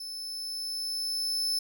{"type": "tone with level ramp", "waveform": "40% pulse", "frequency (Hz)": 5260, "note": "E8", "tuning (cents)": -5, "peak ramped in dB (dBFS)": [-36, -25], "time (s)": [0, 1.59], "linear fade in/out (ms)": 5, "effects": []}